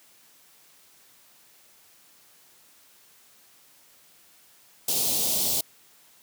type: band-stop noise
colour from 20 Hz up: white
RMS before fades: -25 dBFS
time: 4.88-5.61 s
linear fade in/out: 5 ms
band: 790 to 3200 Hz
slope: 24 dB/octave
effects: white hiss -57 dBFS RMS until 6.22 s + high-pass 100 Hz 12 dB/octave